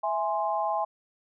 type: chord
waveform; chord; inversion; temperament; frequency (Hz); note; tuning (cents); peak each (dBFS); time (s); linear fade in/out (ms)
sine; E augmented; none; equal; 659.3 / 830.6 / 1046.5; E5 / G#5 / B#5; 0 / 0 / 0; -30 / -28 / -31; 0.03-0.85; 10
effects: none